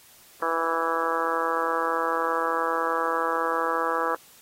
harmonic tone, 164.81 Hz, E3, in tune, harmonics 2 / 3 / 4 / 5 / 6 / 7 / 8 / 9 / 10, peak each -36 / -29 / -35 / -34 / -30 / -29 / -30 / -38 / -34 dBFS, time 0.42-4.15 s, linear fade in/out 2 ms, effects white hiss -53 dBFS RMS until 4.41 s + AAC 48 kbps

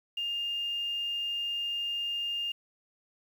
sine tone with quantisation, 2814 Hz, F7, 12 cents sharp, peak -30 dBFS, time 0.17-2.52 s, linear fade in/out 5 ms, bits 9, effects none

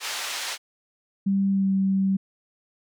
white band-pass noise, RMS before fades -31 dBFS, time 0-0.58 s, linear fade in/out 50 ms, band 740 to 5500 Hz, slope 12 dB/octave
sine tone with pitch glide, 196 to 192.86 Hz, G3 to G3, 0 to -28 cents, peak -19 dBFS, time 1.26-2.17 s, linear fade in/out 10 ms, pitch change -28 cents, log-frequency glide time 1.5-1.71 s
effects none

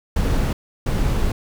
brown noise bursts at uneven times, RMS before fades -19 dBFS, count 2, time 0.16-0.53 / 0.86-1.32 s, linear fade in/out 5 ms, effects none

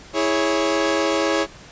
sawtooth chord, C# minor, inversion first, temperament equal with one note detuned, 327.4 / 415.3 / 554.4 Hz, E4 / G#4 / C#5, -12 / 0 / 0 cents, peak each -18 / -20 / -18 dBFS, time 0.13-1.47 s, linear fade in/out 50 ms, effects pink hiss -43 dBFS RMS until 1.71 s + resampled to 16000 Hz

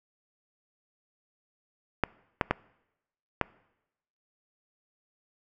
clicks, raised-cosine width 0.5 ms, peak -8 dBFS, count 4, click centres 2.037 / 2.412 / 2.51 / 3.413 s, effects noise-tail reverb RT60 0.9 s tail -23 dB re dry

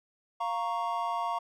triangle chord, Bb minor, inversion second, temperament equal, 698.5 / 932.3 / 1108.7 Hz, F5 / Bb5 / Db6, 0 / 0 / 0 cents, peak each -32 / -31 / -32 dBFS, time 0.4-1.39 s, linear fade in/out 10 ms, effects none

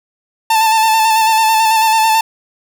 45% pulse tone with vibrato, 885 Hz, A5, 10 cents sharp, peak -9 dBFS, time 0.5-2.21 s, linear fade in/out 5 ms, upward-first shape square, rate 9.1 Hz, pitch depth 24 cents each way, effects none

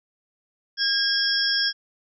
sine tone cluster, 1624 / 3301 / 4906 / 5350 Hz, G#6 / G#7 / D#8 / E8, -39 / -11 / -25 / +25 cents, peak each -25 / -28 / -28 / -23 dBFS, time 0.77-1.73 s, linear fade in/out 50 ms, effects none

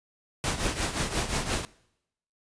pink noise with tremolo, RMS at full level -26 dBFS, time 0.44-1.65 s, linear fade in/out 0 ms, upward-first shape triangle, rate 5.7 Hz, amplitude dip 75%, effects noise-tail reverb RT60 0.8 s tail -22 dB re dry + resampled to 22050 Hz

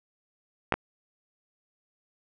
clicks, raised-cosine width 0.5 ms, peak -7 / -12 dBFS, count 2, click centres 0.723 / 0.74 s, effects none

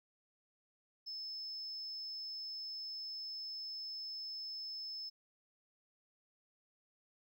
triangle tone, 5240 Hz, E8, 11 cents flat, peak -39 dBFS, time 1.06-5.1 s, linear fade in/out 20 ms, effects tanh soft clip ceiling -39 dBFS

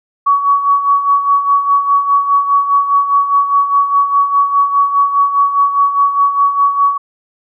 sine tone with tremolo, 1127 Hz, C#6, 28 cents sharp, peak -6 dBFS, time 0.26-6.98 s, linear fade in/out 10 ms, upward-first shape sine, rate 4.9 Hz, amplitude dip 65%, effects none

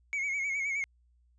triangle tone with vibrato, 2217 Hz, C#7, in tune, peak -28 dBFS, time 0.13-0.84 s, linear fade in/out 0 ms, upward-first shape sine, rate 9.6 Hz, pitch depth 63 cents each way, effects added 60 Hz sine -63 dBFS peak until 1.38 s + resampled to 22050 Hz

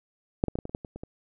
clicks, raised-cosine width 2 ms, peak -8 / -16 / -18 / -16 / -21 / -29 / -15 / -25 / -26 / -24 dBFS, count 10, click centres 0.439 / 0.483 / 0.555 / 0.588 / 0.654 / 0.695 / 0.749 / 0.848 / 0.96 / 1.035 s, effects none

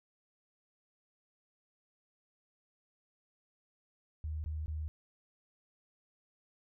sine tone bursts, 77.3 Hz, D#2, 11 cents flat, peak -35 dBFS, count 3, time 4.24-4.88 s, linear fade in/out 0 ms, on 200 ms, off 20 ms, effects none

